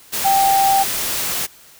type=tone in noise; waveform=sine; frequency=784 Hz; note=G5; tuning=in tune; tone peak=-12 dBFS; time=0.24-0.84 s; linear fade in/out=20 ms; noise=white; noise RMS=-22 dBFS; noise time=0.12-1.47 s; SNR=+7 dB; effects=white hiss -46 dBFS RMS until 1.79 s